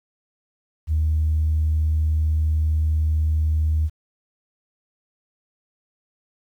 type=tone; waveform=sine; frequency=77.78 Hz; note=D#2; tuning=in tune; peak=-16 dBFS; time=0.87-3.9 s; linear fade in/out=50 ms; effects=tanh soft clip ceiling -13 dBFS + 9-bit